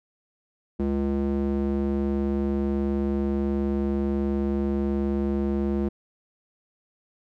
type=tone with band-pass filter; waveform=square; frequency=69.3 Hz; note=C#2; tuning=in tune; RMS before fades=-25 dBFS; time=0.79-5.89 s; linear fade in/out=10 ms; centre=280 Hz; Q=2.1; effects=none